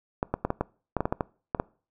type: clicks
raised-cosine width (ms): 1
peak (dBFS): -11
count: 12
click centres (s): 0.229 / 0.34 / 0.45 / 0.504 / 0.61 / 0.967 / 1.006 / 1.055 / 1.125 / 1.208 / 1.548 / 1.599
effects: noise-tail reverb RT60 0.4 s tail -23 dB re dry